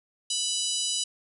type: harmonic tone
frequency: 987.8 Hz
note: B5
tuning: in tune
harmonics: 3 / 4 / 5 / 6 / 7 / 8 / 9 / 10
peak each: -32 / -33 / -34 / -35 / -35 / -36 / -37 / -37 dBFS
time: 0.3-1.04 s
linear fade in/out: 5 ms
effects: none